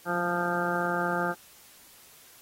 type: harmonic tone with a mistuned harmonic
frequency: 174.61 Hz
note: F3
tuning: in tune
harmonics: 1 / 2 / 3 / 4 / 5 / 7 / 8 / 9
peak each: -34 / -34 / -34 / -34 / -34 / -34 / -34 / -34 dBFS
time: 0.05-1.35 s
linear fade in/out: 50 ms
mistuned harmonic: 1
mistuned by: +27 cents
effects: white hiss -54 dBFS RMS until 2.41 s + AAC 48 kbps